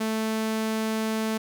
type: tone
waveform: sawtooth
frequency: 220 Hz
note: A3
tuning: in tune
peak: -21 dBFS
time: 0-1.38 s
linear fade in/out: 10 ms
effects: none